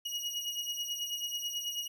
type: beating tone pair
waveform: 30% pulse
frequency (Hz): 2887 / 2896.2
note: F#7 / F#7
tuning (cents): -43 / -38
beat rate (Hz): 9.2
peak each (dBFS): -34 / -35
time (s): 0.05-1.88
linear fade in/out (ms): 10
effects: none